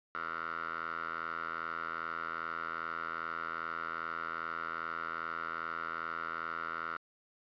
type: tone with band-pass filter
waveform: 10% pulse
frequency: 82.5 Hz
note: E2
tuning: 2 cents sharp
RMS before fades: -39 dBFS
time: 0.15-6.97 s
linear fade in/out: 0 ms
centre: 1400 Hz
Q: 7.6
effects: resampled to 11025 Hz + 10-bit